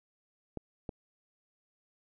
clicks, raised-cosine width 2 ms, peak -24 dBFS, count 2, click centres 0.573 / 0.892 s, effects none

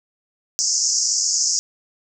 white band-pass noise, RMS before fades -20 dBFS, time 0.59-1.59 s, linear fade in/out 0 ms, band 5000 to 7200 Hz, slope 96 dB/octave, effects none

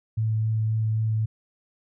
sine tone with vibrato, 110 Hz, A2, in tune, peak -21 dBFS, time 0.17-1.26 s, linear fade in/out 10 ms, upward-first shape sine, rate 3.8 Hz, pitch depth 9 cents each way, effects none

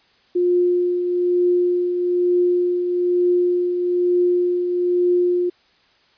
sine tone with tremolo, 355.2 Hz, F4, 29 cents sharp, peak -13 dBFS, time 0.35-5.5 s, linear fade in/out 10 ms, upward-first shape triangle, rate 1.1 Hz, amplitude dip 50%, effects white hiss -57 dBFS RMS until 6.17 s + resampled to 11025 Hz

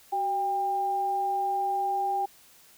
sine tone pair together, 377.7 / 797.5 Hz, F#4 / G5, +36 / +30 cents, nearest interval octave + minor second, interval 1294 cents, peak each -36 / -25 dBFS, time 0.12-2.26 s, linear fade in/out 10 ms, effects white hiss -56 dBFS RMS until 2.77 s

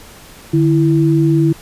sine tone pair together, 149.73 / 329.6 Hz, D3 / E4, +34 / 0 cents, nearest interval octave + major second, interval 1366 cents, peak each -12 dBFS, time 0.53-1.53 s, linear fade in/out 10 ms, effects pink hiss -39 dBFS RMS until 1.61 s + resampled to 32000 Hz

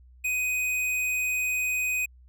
sine tone with tanh clipping, 2500 Hz, D#7, 8 cents sharp, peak -26 dBFS, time 0.24-2.06 s, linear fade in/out 10 ms, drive 18 dB, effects added 62 Hz sine -50 dBFS peak until 2.28 s

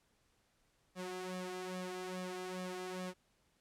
sawtooth tone with flanger, 183.4 Hz, F#3, 15 cents flat, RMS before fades -43 dBFS, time 0.95-3.14 s, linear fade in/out 50 ms, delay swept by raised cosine 1.7 to 3 ms, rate 2.4 Hz, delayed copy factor +0.8, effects pink hiss -75 dBFS RMS until 3.6 s + low-pass 11000 Hz 12 dB/octave

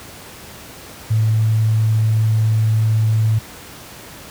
sine tone, 110 Hz, A2, in tune, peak -12 dBFS, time 1.1-3.39 s, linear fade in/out 10 ms, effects pink hiss -37 dBFS RMS until 4.3 s + high-pass 60 Hz 12 dB/octave

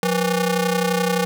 sawtooth ring-modulated tone, 329.6 Hz, E4, in tune, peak -11 dBFS, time 0.03-1.25 s, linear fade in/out 0 ms, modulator 149 Hz, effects none

